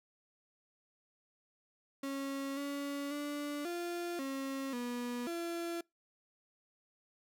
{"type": "tone with pitch steps", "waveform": "35% pulse", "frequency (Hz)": [274.5, 282.8, 291.1, 346.9, 270.8, 243, 339.5], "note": ["C#4", "C#4", "D4", "F4", "C#4", "B3", "F4"], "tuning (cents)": [-17, 35, -15, -12, -40, -28, -49], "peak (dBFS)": -35, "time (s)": [2.03, 5.81], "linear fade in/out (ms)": 5, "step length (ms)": 540, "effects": ["noise-tail reverb RT60 0.2 s tail -26 dB re dry"]}